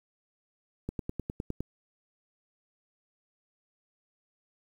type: click train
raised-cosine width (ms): 3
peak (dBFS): -20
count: 8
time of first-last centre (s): 0.89-1.606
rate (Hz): 9.78
effects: 9-bit